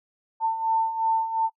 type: beating tone pair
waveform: sine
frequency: 894 / 896.8 Hz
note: A5 / A5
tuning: +27 / +33 cents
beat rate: 2.8 Hz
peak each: -28 / -22 dBFS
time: 0.4-1.5 s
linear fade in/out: 50 ms
effects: noise-tail reverb RT60 0.1 s tail -23 dB re dry